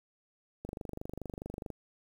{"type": "click train", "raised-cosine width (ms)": 2, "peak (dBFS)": -26, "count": 27, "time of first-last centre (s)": [0.65, 1.703], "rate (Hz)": 24.7, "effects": ["9-bit"]}